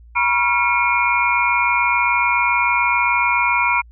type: tone cluster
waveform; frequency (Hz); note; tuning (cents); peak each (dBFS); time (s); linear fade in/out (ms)
sine; 967 / 1094 / 1382 / 2188 / 2397; B5 / C#6 / F6 / C#7 / D7; -37 / -23 / -19 / -23 / +35; -18 / -26 / -23 / -22 / -19; 0.15-3.82; 20
effects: added 58 Hz sine -41 dBFS peak until 3.91 s